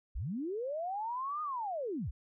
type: linear two-way sweep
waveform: sine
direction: up then down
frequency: 36.52 to 1244 to 36.52 Hz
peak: -34 dBFS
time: 0.15-2.11 s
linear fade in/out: 10 ms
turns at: 1.42 s
effects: none